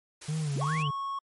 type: band-stop noise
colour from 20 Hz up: white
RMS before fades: -43 dBFS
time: 0.21-0.83 s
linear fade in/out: 10 ms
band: 130 to 300 Hz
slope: 48 dB/octave
type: tone with vibrato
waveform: triangle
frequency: 147.7 Hz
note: D3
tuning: 10 cents sharp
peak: -26 dBFS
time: 0.28-0.91 s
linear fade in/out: 10 ms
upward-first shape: sine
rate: 2.6 Hz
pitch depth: 120 cents each way
type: linear sweep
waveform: sine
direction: up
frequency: 116.2 to 3136 Hz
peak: -34 dBFS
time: 0.55-0.88 s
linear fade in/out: 5 ms
type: tone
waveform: triangle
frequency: 1100 Hz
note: C#6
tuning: 14 cents flat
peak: -29 dBFS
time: 0.61-1.19 s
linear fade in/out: 5 ms
effects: low-pass 11000 Hz 12 dB/octave + MP3 48 kbps